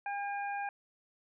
harmonic tone, 807 Hz, G#5, 50 cents flat, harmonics 1 / 2 / 3, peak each -35 / -41 / -45 dBFS, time 0.06-0.69 s, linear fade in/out 2 ms, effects none

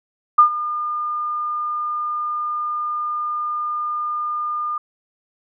sine tone with ADSR envelope, 1210 Hz, D#6, 49 cents flat, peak -5 dBFS, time 0.38-4.78 s, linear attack 9 ms, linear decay 100 ms, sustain -16 dB, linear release 4 ms, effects none

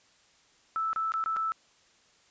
sine tone with dropouts, 1316 Hz, E6, 3 cents flat, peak -27 dBFS, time 0.76-1.52 s, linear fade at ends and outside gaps 0 ms, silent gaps 0.931-0.961 / 1.12-1.139 / 1.24-1.26 / 1.363-1.368 s, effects white hiss -63 dBFS RMS until 2.3 s + resampled to 16000 Hz

